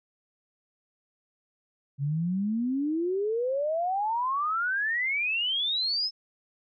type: exponential sweep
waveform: sine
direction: up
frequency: 135.4 to 5274 Hz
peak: -25 dBFS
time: 1.98-6.11 s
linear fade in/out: 50 ms
effects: none